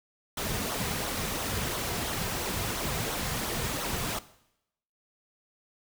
pink noise with flanger, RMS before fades -32 dBFS, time 0.37-4.19 s, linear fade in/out 5 ms, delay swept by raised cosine 0.4 to 3.6 ms, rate 2.9 Hz, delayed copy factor -0.5, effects noise-tail reverb RT60 0.8 s tail -17 dB re dry

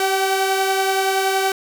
sawtooth tone pair together, 387.3 / 764 Hz, G4 / G5, -21 / -45 cents, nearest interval octave, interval 1176 cents, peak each -16 / -16 dBFS, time 0-1.52 s, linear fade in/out 2 ms, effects none

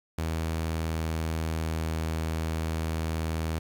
sawtooth tone with pitch glide, 80.8 to 80.29 Hz, E2 to E2, -34 to -45 cents, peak -24 dBFS, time 0.18-3.59 s, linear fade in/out 5 ms, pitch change -11 cents, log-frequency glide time 0.48-1.85 s, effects 9-bit

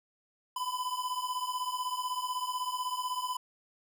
square beating tone pair, 998 / 1014 Hz, B5 / B5, +18 / +45 cents, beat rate 16 Hz, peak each -35 / -37 dBFS, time 0.56-3.37 s, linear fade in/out 5 ms, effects none

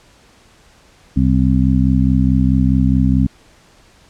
harmonic tone, 64.7 Hz, C2, 19 cents flat, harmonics 1 / 2 / 3 / 4, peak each -16 / -16 / -16 / -16 dBFS, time 1.16-3.27 s, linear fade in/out 10 ms, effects pink hiss -49 dBFS RMS until 4.09 s + low-pass 8000 Hz 12 dB/octave

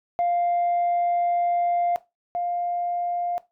sine tone pair in turn, 698.5 / 701.8 Hz, F5 / F5, 0 / +8 cents, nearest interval unison, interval 8 cents, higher second, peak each -18 / -23 dBFS, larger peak first, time 0.19-1.96 / 2.35-3.38 s, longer first, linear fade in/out 0 ms, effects noise-tail reverb RT60 0.2 s tail -17 dB re dry + tanh soft clip ceiling -17 dBFS

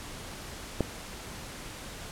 click, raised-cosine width 2 ms, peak -11 dBFS, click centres 0.807 s, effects pink hiss -42 dBFS RMS until 2.11 s + low-pass 11000 Hz 12 dB/octave

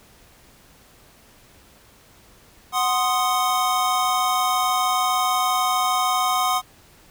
square chord, C diminished, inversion second, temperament equal, 740 / 1046.5 / 1244.5 Hz, Gb5 / C6 / Eb6, 0 / 0 / 0 cents, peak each -24 dBFS, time 2.72-6.62 s, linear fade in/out 50 ms, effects pink hiss -52 dBFS RMS until 7.1 s

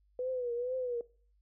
sine tone with vibrato, 494.4 Hz, B4, 2 cents sharp, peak -32 dBFS, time 0.19-1.01 s, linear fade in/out 2 ms, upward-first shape triangle, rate 2.2 Hz, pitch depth 93 cents each way, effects noise-tail reverb RT60 0.4 s tail -20 dB re dry + added 50 Hz sine -66 dBFS peak until 1.41 s

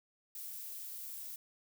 violet noise, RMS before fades -45 dBFS, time 0.35-1.36 s, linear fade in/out 2 ms, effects none

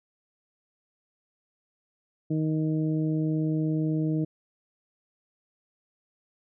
harmonic tone, 156.3 Hz, D#3, 8 cents sharp, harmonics 1 / 2 / 3 / 4, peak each -26 / -27 / -38 / -42 dBFS, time 2.3-4.25 s, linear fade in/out 10 ms, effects none

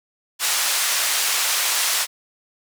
white band-pass noise, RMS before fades -21 dBFS, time 0.39-2.07 s, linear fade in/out 50 ms, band 850 to 9600 Hz, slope 12 dB/octave, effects none

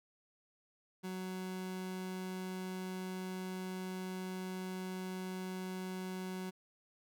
30% pulse tone, 185.7 Hz, F#3, 7 cents sharp, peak -37 dBFS, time 1.03-6.51 s, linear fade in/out 20 ms, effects none

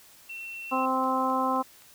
sine tone, 2706 Hz, E7, 45 cents sharp, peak -36 dBFS, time 0.29-0.86 s, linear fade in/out 10 ms
harmonic tone, 260.9 Hz, C4, 5 cents flat, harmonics 1 / 2 / 3 / 4 / 5, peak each -30 / -32 / -30 / -27 / -33 dBFS, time 0.71-1.63 s, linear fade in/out 20 ms
click train, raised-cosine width 0.2 ms, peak -36 dBFS, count 4, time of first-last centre 1.04-1.821 s, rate 3.84 Hz
effects white hiss -54 dBFS RMS until 1.94 s

